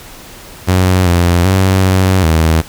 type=tone with pitch steps; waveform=sawtooth; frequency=92.3 / 87 / 94.9 / 94 / 80.5 Hz; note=F#2 / F2 / F#2 / F#2 / E2; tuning=-4 / -6 / +44 / +28 / -41 cents; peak=-4 dBFS; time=0.67-2.62 s; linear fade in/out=20 ms; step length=390 ms; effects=pink hiss -34 dBFS RMS until 2.68 s